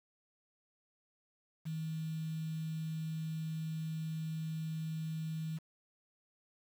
sine tone with quantisation, 159.2 Hz, D#3, 40 cents sharp, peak -36 dBFS, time 1.65-5.59 s, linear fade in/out 20 ms, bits 9, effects none

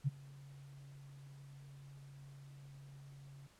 sine tone with ADSR envelope, 138.59 Hz, C#3, in tune, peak -28 dBFS, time 0.04-3.47 s, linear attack 34 ms, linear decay 21 ms, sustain -24 dB, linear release 5 ms, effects pink hiss -67 dBFS RMS until 3.59 s + low-pass 11000 Hz 12 dB/octave

